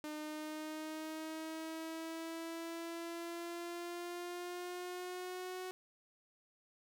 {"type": "exponential sweep", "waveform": "sawtooth", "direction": "up", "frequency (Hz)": [302.9, 370], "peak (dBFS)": -38, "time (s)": [0.04, 5.71], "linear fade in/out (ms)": 0, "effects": []}